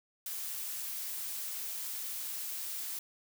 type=noise; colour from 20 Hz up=blue; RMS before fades=-39 dBFS; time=0.26-2.99 s; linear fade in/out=2 ms; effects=none